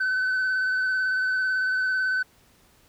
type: tone with vibrato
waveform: sine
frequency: 1517 Hz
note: F#6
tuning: 43 cents sharp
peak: -19 dBFS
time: 0-2.23 s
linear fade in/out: 10 ms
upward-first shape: square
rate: 18 Hz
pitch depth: 14 cents each way
effects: tanh soft clip ceiling -21 dBFS + pink hiss -59 dBFS RMS until 2.88 s